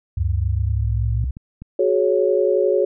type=exponential sweep; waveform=sine; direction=up; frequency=92.7 to 113.3 Hz; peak=-20 dBFS; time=0.17-1.25 s; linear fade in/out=10 ms
type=tone with pitch glide; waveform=sine; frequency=71.6 to 64.53 Hz; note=D2 to C2; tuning=-43 to -23 cents; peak=-20 dBFS; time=0.17-1.31 s; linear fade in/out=5 ms; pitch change=-180 cents; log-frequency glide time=0.74-0.87 s
type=clicks; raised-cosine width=5 ms; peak=-22 dBFS; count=3; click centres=1.242 / 1.369 / 1.62 s
type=chord; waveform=sine; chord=F# suspended second; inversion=none; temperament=equal with one note detuned; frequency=370 / 421.3 / 554.4 Hz; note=F#4 / G#4 / C#5; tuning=0 / +25 / 0 cents; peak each=-19 / -19 / -19 dBFS; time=1.79-2.85 s; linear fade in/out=5 ms
effects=none